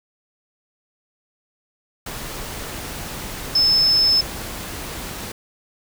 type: tone in noise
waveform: sine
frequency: 5240 Hz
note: E8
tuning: 11 cents flat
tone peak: -13 dBFS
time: 3.55-4.21 s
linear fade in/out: 5 ms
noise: pink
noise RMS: -31 dBFS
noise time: 2.06-5.32 s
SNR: +15 dB
effects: none